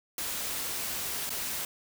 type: noise with dropouts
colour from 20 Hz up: white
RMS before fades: -34 dBFS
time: 0.18-1.65 s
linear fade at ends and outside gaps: 2 ms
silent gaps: 1.294-1.303 s
effects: none